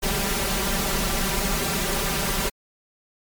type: noise with comb filter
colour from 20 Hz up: pink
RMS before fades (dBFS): -24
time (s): 0.02-2.5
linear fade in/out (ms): 20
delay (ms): 5.1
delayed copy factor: +1
effects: MP3 96 kbps